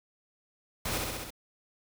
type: noise with echo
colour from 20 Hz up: pink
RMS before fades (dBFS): -33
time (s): 0.85-0.98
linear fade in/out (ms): 5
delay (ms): 65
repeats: 5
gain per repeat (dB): -2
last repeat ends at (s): 1.305
effects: none